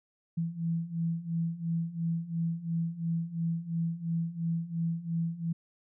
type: beating tone pair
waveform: sine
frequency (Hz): 164.81 / 167.71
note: E3 / E3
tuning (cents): 0 / +30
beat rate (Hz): 2.9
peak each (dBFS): -34 / -31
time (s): 0.37-5.53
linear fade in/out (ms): 10
effects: none